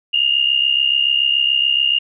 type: tone pair together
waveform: sine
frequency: 2797 / 2864 Hz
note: F7 / F7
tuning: +2 / +43 cents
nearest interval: unison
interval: 41 cents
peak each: -16 dBFS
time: 0.13-1.99 s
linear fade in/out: 10 ms
effects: none